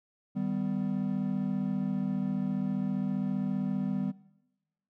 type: chord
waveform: triangle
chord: Eb augmented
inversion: none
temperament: equal with one note detuned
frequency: 155.56 / 196 / 251 Hz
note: Eb3 / G3 / B3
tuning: 0 / 0 / +28 cents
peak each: -35 / -29 / -32 dBFS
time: 0.35-4.12 s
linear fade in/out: 20 ms
effects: noise-tail reverb RT60 1.0 s tail -20 dB re dry